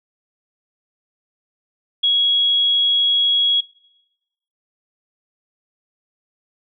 sine tone, 3324 Hz, G#7, 1 cent sharp, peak -13 dBFS, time 2.03-3.61 s, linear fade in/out 10 ms, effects noise-tail reverb RT60 1.0 s tail -23 dB re dry

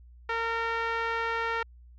5% pulse tone with low-pass filter, 458.2 Hz, A#4, 30 cents flat, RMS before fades -30 dBFS, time 0.29-1.63 s, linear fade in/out 5 ms, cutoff 1600 Hz, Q 1.3, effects added 60 Hz sine -49 dBFS peak until 1.98 s

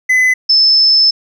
triangle / sine tone pair in turn, 2018 / 5255 Hz, B6 / E8, +37 / -6 cents, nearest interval octave + perfect fourth, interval 1657 cents, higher second, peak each -6 dBFS, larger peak neither, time 0.09-0.34 / 0.49-1.11 s, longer second, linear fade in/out 10 ms, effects none

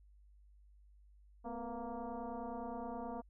sine tone with frequency modulation, 221.2 Hz, A3, 9 cents sharp, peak -40 dBFS, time 1.44-3.22 s, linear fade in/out 20 ms, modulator 236 Hz, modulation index 3.3, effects added 50 Hz sine -60 dBFS peak until 3.29 s

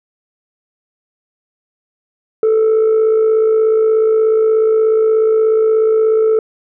sine tone with amplitude modulation, 440 Hz, A4, in tune, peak -5 dBFS, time 2.43-6.39 s, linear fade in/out 2 ms, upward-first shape sine, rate 56.7 Hz, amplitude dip 45%, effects tanh soft clip ceiling -7 dBFS

